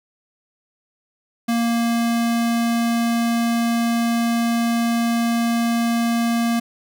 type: tone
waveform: square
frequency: 233.1 Hz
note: A#3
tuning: in tune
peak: -18 dBFS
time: 1.48-6.6 s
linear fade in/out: 10 ms
effects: none